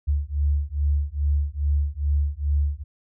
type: beating tone pair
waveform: sine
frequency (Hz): 71.3 / 73.7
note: C#2 / D2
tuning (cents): +49 / +7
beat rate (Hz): 2.4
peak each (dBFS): -23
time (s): 0.07-2.84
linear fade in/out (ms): 20
effects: none

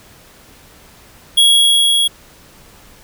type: tone with level ramp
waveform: square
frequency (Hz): 3322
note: G#7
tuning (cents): 0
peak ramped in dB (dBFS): -7 to -12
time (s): 1.37-2.08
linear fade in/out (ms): 10
effects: pink hiss -44 dBFS RMS until 3.03 s

